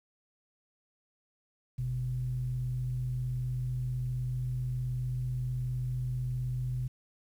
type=tone pair together; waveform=sine; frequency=47.12 / 125.8 Hz; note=F#1 / B2; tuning=+32 / +32 cents; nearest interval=octave + perfect fourth; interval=1700 cents; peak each=-39 / -30 dBFS; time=1.78-6.88 s; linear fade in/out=10 ms; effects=tanh soft clip ceiling -23 dBFS + 10-bit